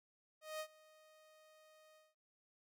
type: tone with ADSR envelope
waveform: sawtooth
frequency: 622.3 Hz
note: D#5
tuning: in tune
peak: -37 dBFS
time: 0.41-2.15 s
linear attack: 190 ms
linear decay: 71 ms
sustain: -23 dB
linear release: 190 ms
effects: none